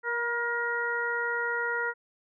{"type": "harmonic tone with a mistuned harmonic", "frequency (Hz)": 472.6, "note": "A#4", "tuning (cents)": 24, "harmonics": [1, 2, 3, 4], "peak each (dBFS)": [-34, -35, -30, -33], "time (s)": [0.03, 1.94], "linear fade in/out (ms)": 50, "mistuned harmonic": 2, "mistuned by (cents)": 20, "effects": []}